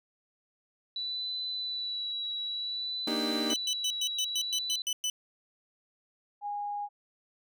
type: tone with vibrato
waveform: sine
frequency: 3951 Hz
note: B7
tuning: in tune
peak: -32 dBFS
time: 0.96-4.82 s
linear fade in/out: 2 ms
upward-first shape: sine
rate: 0.56 Hz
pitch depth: 25 cents each way
type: chord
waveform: 35% pulse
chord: Eb major seventh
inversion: second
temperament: equal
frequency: 233.1 / 293.7 / 311.1 / 392 Hz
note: Bb3 / D4 / Eb4 / G4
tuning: 0 / 0 / 0 / 0 cents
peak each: -33 / -34 / -34 / -36 dBFS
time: 3.07-3.54 s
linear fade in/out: 5 ms
type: tone bursts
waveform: 25% pulse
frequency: 3000 Hz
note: F#7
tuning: 23 cents sharp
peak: -25 dBFS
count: 10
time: 3.5-5.1 s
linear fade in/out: 2 ms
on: 61 ms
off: 110 ms
type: tone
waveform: sine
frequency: 821 Hz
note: G#5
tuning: 20 cents flat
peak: -32 dBFS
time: 6.41-6.89 s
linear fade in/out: 50 ms
effects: none